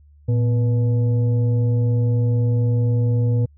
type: tone with frequency modulation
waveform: sine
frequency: 115.5 Hz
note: A#2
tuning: 16 cents flat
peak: -15 dBFS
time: 0.28-3.46 s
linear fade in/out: 10 ms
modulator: 369 Hz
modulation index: 0.4
effects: added 73 Hz sine -47 dBFS peak until 3.57 s